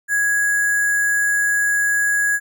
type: tone with sample-and-hold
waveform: sine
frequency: 1661.2 Hz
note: G#6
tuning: in tune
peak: -15 dBFS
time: 0.08-2.4 s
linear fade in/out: 50 ms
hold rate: 8820 Hz
effects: none